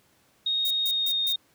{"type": "tone with pitch glide", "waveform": "sine", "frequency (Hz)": [3729, 3693], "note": ["A#7", "A#7"], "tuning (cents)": [0, -17], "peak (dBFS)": -23, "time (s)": [0.46, 1.36], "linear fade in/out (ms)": 5, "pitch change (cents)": -17, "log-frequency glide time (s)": [0.78, 1.21]}
{"type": "noise bursts", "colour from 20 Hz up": "violet", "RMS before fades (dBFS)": -33, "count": 4, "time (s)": [0.65, 1.324], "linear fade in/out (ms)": 2, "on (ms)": 56, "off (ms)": 150}
{"effects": ["pink hiss -63 dBFS RMS until 1.54 s", "high-pass 100 Hz 12 dB/octave"]}